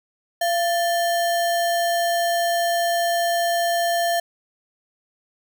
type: tone with sample-and-hold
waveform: sine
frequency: 685 Hz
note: F5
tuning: 34 cents flat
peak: -18 dBFS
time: 0.41-4.2 s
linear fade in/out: 5 ms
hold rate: 2450 Hz
effects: none